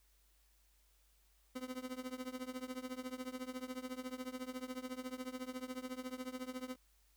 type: tone with tremolo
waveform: 30% pulse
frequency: 255.2 Hz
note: C4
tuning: 43 cents flat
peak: -36 dBFS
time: 1.55-6.76 s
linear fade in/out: 10 ms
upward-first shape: triangle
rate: 14 Hz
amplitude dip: 95%
effects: added 50 Hz sine -70 dBFS peak until 7.16 s + white hiss -74 dBFS RMS until 7.16 s